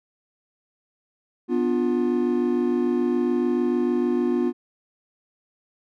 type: chord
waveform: triangle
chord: B diminished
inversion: none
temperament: equal with one note detuned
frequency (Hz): 246.9 / 293.7 / 353.1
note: B3 / D4 / F4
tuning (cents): 0 / 0 / +19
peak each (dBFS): -21 / -26 / -21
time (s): 1.48-4.53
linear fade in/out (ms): 50
effects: none